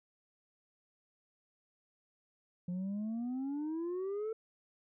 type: exponential sweep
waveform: sine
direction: up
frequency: 174.61 to 449.7 Hz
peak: -32 dBFS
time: 2.68-4.33 s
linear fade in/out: 5 ms
effects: tanh soft clip ceiling -34 dBFS